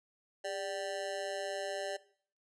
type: tone with amplitude modulation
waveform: square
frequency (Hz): 587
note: D5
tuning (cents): -1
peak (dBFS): -32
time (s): 0.44-1.97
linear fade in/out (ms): 10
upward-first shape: sine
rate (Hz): 184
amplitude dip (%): 100
effects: noise-tail reverb RT60 0.5 s tail -18 dB re dry + resampled to 22050 Hz